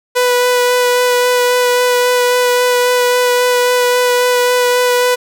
sawtooth tone with vibrato, 493.9 Hz, B4, in tune, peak -6 dBFS, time 0.15-5.16 s, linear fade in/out 20 ms, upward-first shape sine, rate 3.7 Hz, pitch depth 11 cents each way, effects none

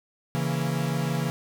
45% pulse chord, A# diminished, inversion first, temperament equal, 138.59 / 164.81 / 233.1 Hz, C#3 / E3 / A#3, 0 / 0 / 0 cents, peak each -28 / -28 / -33 dBFS, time 0.35-1.3 s, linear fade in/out 0 ms, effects none

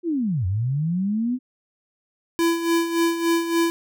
sine linear two-way sweep, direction down then up, 359.7 to 87.31 to 258.7 Hz, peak -20 dBFS, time 0.03-1.39 s, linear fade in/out 50 ms, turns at 0.46 s
square tone with tremolo, 335.2 Hz, E4, 29 cents sharp, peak -17 dBFS, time 2.39-3.7 s, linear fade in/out 0 ms, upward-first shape sine, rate 3.5 Hz, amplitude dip 65%
effects none

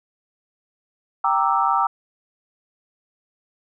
sine chord, E half-diminished seventh, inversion first, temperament equal, 784 / 932.3 / 1174.7 / 1318.5 Hz, G5 / Bb5 / D6 / E6, 0 / 0 / 0 / 0 cents, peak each -22 dBFS, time 1.24-1.87 s, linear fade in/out 5 ms, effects none

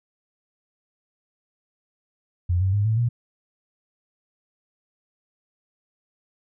sine tone with pitch steps, 88.2 / 95.08 / 102.49 / 110.49 / 119.1 Hz, F2 / F#2 / G#2 / A2 / A#2, +18 / +48 / -22 / +8 / +38 cents, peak -18 dBFS, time 2.49-3.09 s, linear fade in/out 10 ms, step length 120 ms, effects none

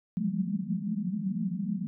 pink band-pass noise, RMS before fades -31 dBFS, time 0.17-1.87 s, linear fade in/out 0 ms, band 170 to 220 Hz, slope 96 dB/octave, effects none

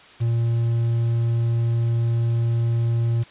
triangle tone with quantisation, 116.54 Hz, A#2, in tune, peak -16 dBFS, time 0.2-3.24 s, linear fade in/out 20 ms, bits 7, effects white hiss -47 dBFS RMS until 3.3 s + resampled to 8000 Hz

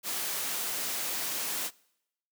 white noise, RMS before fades -33 dBFS, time 0.03-1.71 s, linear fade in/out 50 ms, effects noise-tail reverb RT60 0.8 s tail -24 dB re dry + high-pass 200 Hz 12 dB/octave

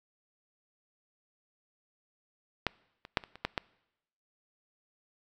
clicks, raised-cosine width 0.3 ms, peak -11 / -29 / -9 / -29 / -30 / -13 / -13 dBFS, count 7, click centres 2.667 / 3.051 / 3.172 / 3.238 / 3.356 / 3.45 / 3.578 s, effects noise-tail reverb RT60 0.9 s tail -24 dB re dry

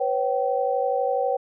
sine tone cluster, 494.9 / 547 / 770 Hz, B4 / C#5 / G5, +4 / -23 / -31 cents, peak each -25 dBFS, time 0-1.37 s, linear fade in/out 10 ms, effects none

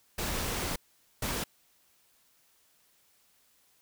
pink noise bursts at uneven times, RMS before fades -33 dBFS, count 2, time 0.18-0.76 / 1.22-1.44 s, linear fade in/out 5 ms, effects white hiss -67 dBFS RMS until 3.81 s

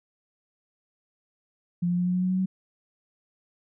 sine tone with pitch steps, 174.61 / 176.43 / 178.28 / 180.14 / 182.02 / 183.93 / 185.85 / 187.79 Hz, F3 / F3 / F3 / F#3 / F#3 / F#3 / F#3 / F#3, 0 / +18 / +36 / -46 / -28 / -10 / +8 / +26 cents, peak -22 dBFS, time 1.82-2.46 s, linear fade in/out 10 ms, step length 80 ms, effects none

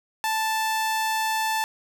sawtooth tone, 880 Hz, A5, in tune, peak -19 dBFS, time 0.24-1.64 s, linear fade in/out 0 ms, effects none

